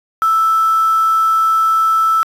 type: tone with quantisation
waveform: sine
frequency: 1318.5 Hz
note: E6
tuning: in tune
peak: -10 dBFS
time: 0.22-2.23 s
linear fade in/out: 0 ms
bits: 5
effects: resampled to 32000 Hz